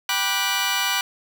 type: chord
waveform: 15% pulse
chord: G major seventh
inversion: none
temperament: just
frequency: 784 / 980 / 1176 / 1470 Hz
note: G5 / B5 / D6 / F#6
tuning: 0 / -14 / +2 / -12 cents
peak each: -22 / -20 / -22 / -20 dBFS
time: 0.09-1.01 s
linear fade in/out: 2 ms
effects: 8-bit